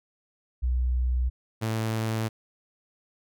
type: tone pair in turn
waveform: sine / sawtooth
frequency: 62.2 / 111.21 Hz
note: B1 / A2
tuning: +13 / +19 cents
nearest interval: minor seventh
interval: 1006 cents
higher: second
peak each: -22 dBFS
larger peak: neither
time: 0.62-1.3 / 1.61-2.29 s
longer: neither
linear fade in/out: 20 ms
effects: none